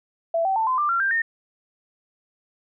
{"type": "tone with pitch steps", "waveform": "sine", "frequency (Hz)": [666, 769.5, 889, 1027.1, 1186.7, 1371, 1584, 1830.1], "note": ["E5", "G5", "A5", "C6", "D6", "F6", "G6", "A#6"], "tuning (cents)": [18, -32, 18, -32, 18, -32, 18, -32], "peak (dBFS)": -19, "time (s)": [0.34, 1.22], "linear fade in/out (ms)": 5, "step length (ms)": 110, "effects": []}